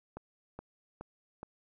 click train, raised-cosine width 1 ms, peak -28 dBFS, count 4, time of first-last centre 0.17-1.431 s, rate 2.38 Hz, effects none

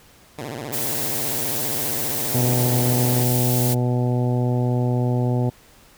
10% pulse tone with vibrato, 130.81 Hz, C3, in tune, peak -21 dBFS, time 0.38-3.23 s, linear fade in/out 5 ms, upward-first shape sine, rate 15 Hz, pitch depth 280 cents each way
blue noise, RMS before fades -25 dBFS, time 0.72-3.75 s, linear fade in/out 20 ms
harmonic tone, 123.47 Hz, B2, in tune, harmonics 1 / 2 / 3 / 4 / 5 / 6 / 7, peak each -19 / -25 / -29 / -31 / -33 / -35 / -36 dBFS, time 2.34-5.5 s, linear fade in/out 10 ms
effects pink hiss -51 dBFS RMS until 5.97 s

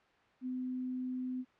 sine tone, 254.4 Hz, C4, 48 cents flat, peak -35 dBFS, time 0.41-1.45 s, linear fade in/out 50 ms, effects white hiss -66 dBFS RMS until 1.59 s + low-pass 2000 Hz 12 dB/octave

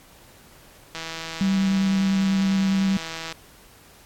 click train, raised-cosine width 0.2 ms, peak -15 dBFS, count 388, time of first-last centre 0.95-3.324 s, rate 163 Hz
sine tone with vibrato, 193.6 Hz, G3, 21 cents flat, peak -18 dBFS, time 1.41-2.97 s, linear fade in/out 0 ms, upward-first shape square, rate 10 Hz, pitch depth 10 cents each way
effects pink hiss -51 dBFS RMS until 4.05 s + AAC 64 kbps

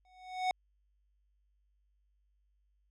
square tone with exponential growth, 740 Hz, F#5, in tune, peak -27 dBFS, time 0.05-0.51 s, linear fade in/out 1 ms, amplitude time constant 100 ms, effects added 50 Hz sine -70 dBFS peak until 2.9 s + low-pass 5000 Hz 12 dB/octave

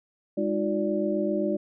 sine tone cluster, 205.1 / 312.4 / 360 / 583 Hz, G#3 / D#4 / F#4 / D5, -21 / +7 / -47 / -13 cents, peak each -29 dBFS, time 0.37-1.57 s, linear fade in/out 10 ms, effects none

